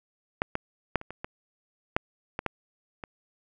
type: clicks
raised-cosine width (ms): 0.5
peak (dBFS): -9 / -13 / -8 / -25 / -23 / -19 / -7 / -15 / -12 / -22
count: 10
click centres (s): 0.419 / 0.554 / 0.957 / 1.014 / 1.106 / 1.245 / 1.965 / 2.391 / 2.463 / 3.038
effects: none